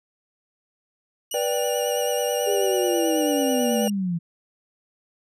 15% pulse tone with vibrato, 2883 Hz, F#7, 46 cents flat, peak -22 dBFS, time 1.31-3.9 s, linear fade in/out 5 ms, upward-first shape sine, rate 9.2 Hz, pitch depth 38 cents each way
triangle chord, G major, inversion first, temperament just, 490 / 588 / 784 Hz, B4 / D5 / G5, -14 / +2 / 0 cents, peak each -23 / -24 / -28 dBFS, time 1.34-3.88 s, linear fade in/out 2 ms
sine linear sweep, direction down, 416.2 to 164.1 Hz, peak -22 dBFS, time 2.46-4.19 s, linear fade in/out 20 ms
effects none

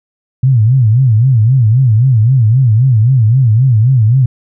sine tone with vibrato, 119.8 Hz, A#2, 48 cents sharp, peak -5 dBFS, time 0.43-4.26 s, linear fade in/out 5 ms, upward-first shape sine, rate 3.8 Hz, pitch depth 210 cents each way, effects none

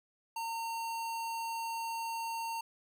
square tone, 914 Hz, A#5, 34 cents flat, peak -36 dBFS, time 0.36-2.61 s, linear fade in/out 5 ms, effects none

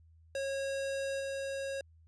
square tone with level steps, 546 Hz, C#5, 26 cents flat, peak -34 / -36 dBFS, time 0.35-1.81 s, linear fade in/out 2 ms, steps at 1.19 s, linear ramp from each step 20 ms, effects added 81 Hz sine -58 dBFS peak until 2.07 s + resampled to 22050 Hz

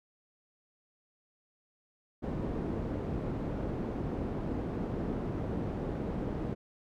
white low-pass noise, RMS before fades -35 dBFS, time 2.22-6.55 s, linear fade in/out 20 ms, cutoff 330 Hz, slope 12 dB/octave, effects none

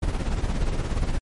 brown noise with tremolo, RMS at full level -21 dBFS, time 0.02-1.19 s, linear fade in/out 10 ms, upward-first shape triangle, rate 17 Hz, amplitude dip 65%, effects MP3 48 kbps

